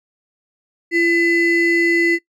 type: ring-modulated tone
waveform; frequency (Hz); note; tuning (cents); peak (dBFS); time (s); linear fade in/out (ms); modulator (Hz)
triangle; 1174.7; D6; 0; -8; 0.91-2.19; 50; 835
effects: noise-tail reverb RT60 0.1 s tail -20 dB re dry